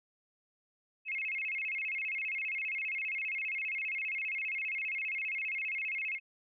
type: tone with vibrato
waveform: sine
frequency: 2349 Hz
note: D7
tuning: in tune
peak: -33 dBFS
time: 1.05-6.2 s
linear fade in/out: 50 ms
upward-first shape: square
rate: 15 Hz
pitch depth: 160 cents each way
effects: none